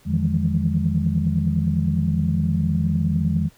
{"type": "tone cluster", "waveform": "sine", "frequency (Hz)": [85.3, 153.4, 163.1, 173, 207.4], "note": ["F2", "D#3", "E3", "F3", "G#3"], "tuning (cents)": [-40, -24, -18, -16, -2], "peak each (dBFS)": -24, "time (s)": [0.05, 3.5], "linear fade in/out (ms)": 50, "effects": ["tanh soft clip ceiling -7 dBFS", "pink hiss -55 dBFS RMS until 3.57 s"]}